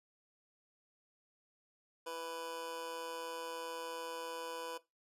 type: tone with amplitude modulation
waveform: 25% pulse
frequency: 496.1 Hz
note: B4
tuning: 8 cents sharp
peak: -34 dBFS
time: 2.06-4.78 s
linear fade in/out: 10 ms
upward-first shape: sine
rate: 163 Hz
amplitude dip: 70%
effects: noise-tail reverb RT60 0.2 s tail -17 dB re dry + resampled to 32000 Hz

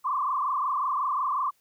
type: tone with frequency modulation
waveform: sine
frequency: 1101 Hz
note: C#6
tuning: 12 cents flat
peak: -24 dBFS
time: 0.04-1.51 s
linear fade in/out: 20 ms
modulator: 25.5 Hz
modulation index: 3.5
effects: white hiss -68 dBFS RMS until 1.6 s

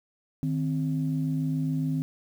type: tone pair together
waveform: sine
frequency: 154.52 / 261.6 Hz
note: D#3 / C4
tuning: -12 / 0 cents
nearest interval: major sixth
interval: 912 cents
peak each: -26 / -28 dBFS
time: 0.43-2.02 s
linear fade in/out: 0 ms
effects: tanh soft clip ceiling -17 dBFS + 9-bit

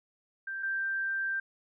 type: tone pair in turn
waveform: sine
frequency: 1574 / 1574 Hz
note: G6 / G6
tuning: +7 / +7 cents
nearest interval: unison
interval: 0 cents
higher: neither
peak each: -34 / -29 dBFS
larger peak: second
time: 0.47-0.63 / 0.63-1.4 s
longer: second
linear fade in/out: 5 ms
effects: none

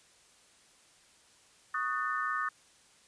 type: chord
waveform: sine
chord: D# half-diminished seventh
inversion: third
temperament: just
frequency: 1120.1 / 1244.5 / 1493.4 / 1792.1 Hz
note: C#6 / D#6 / F#6 / A6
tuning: +18 / 0 / +16 / +31 cents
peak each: -38 / -33 / -38 / -36 dBFS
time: 1.74-2.49 s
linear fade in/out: 5 ms
effects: white hiss -62 dBFS RMS until 3.07 s + resampled to 22050 Hz

